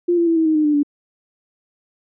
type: tone with pitch steps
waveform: sine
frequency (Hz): 349.2 / 340 / 331.1 / 322.4 / 314 / 305.8 / 297.7 / 289.9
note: F4 / F4 / E4 / E4 / D#4 / D#4 / D4 / D4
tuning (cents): 0 / -46 / +8 / -38 / +16 / -30 / +24 / -22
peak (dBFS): -13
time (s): 0.08-0.832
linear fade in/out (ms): 10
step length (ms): 94
effects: none